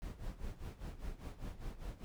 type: noise with tremolo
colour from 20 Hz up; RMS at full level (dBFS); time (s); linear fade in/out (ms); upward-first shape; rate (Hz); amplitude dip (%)
brown; -42; 0.02-2.04; 0; sine; 5; 80
effects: none